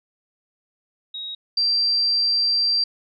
sine tone pair in turn, 3792 / 4709 Hz, A#7 / D8, +29 / +4 cents, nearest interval major third, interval 375 cents, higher second, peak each -29 / -17 dBFS, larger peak second, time 1.14-1.35 / 1.57-2.84 s, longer second, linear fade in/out 5 ms, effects none

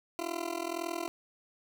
20% pulse tone with amplitude modulation, 340.3 Hz, F4, 45 cents flat, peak -25 dBFS, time 0.19-1.08 s, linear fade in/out 0 ms, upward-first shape sine, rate 41.8 Hz, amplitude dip 90%, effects none

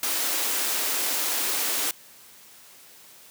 white high-pass noise, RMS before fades -26 dBFS, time 0.03-1.91 s, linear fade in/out 2 ms, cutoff 240 Hz, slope 48 dB/octave, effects white hiss -50 dBFS RMS until 3.3 s + high-pass 100 Hz 12 dB/octave

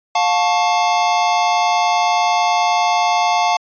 square chord, F augmented, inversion none, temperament equal with one note detuned, 709.4 / 880 / 1108.7 Hz, F5 / A5 / C#6, +27 / 0 / 0 cents, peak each -17 / -18 / -23 dBFS, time 0.15-3.57 s, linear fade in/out 5 ms, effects resampled to 16000 Hz

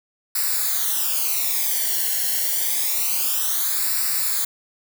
blue noise with flanger, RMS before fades -22 dBFS, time 0.35-4.45 s, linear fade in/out 5 ms, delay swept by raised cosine 0.31 to 0.82 ms, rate 0.27 Hz, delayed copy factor -0.85, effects none

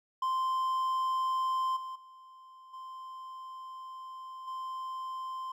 triangle tone with level steps, 1042 Hz, C6, 7 cents flat, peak -26 / -36 / -49 / -40 / -34 dBFS, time 0.22-5.52 s, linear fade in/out 5 ms, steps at 1.76 / 1.95 / 2.73 / 4.47 s, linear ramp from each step 10 ms, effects none

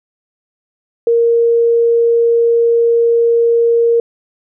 sine tone, 466.2 Hz, A#4, in tune, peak -8 dBFS, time 1.07-4 s, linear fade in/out 2 ms, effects none

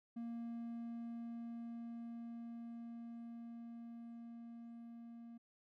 triangle tone with level ramp, 233.1 Hz, A#3, in tune, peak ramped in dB -40 to -49 dBFS, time 0.16-5.38 s, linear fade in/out 10 ms, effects none

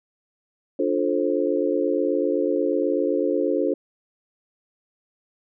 sine chord, D minor seventh, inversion none, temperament just, 293.7 / 352.4 / 440.5 / 528.6 Hz, D4 / F4 / A4 / C5, 0 / +16 / +2 / +18 cents, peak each -25 dBFS, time 0.79-3.74 s, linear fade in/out 5 ms, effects none

